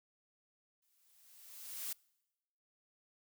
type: noise with exponential growth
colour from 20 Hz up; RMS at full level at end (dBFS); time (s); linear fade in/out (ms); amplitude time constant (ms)
blue; -39; 0.82-1.93; 5; 240
effects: noise-tail reverb RT60 1.0 s tail -26 dB re dry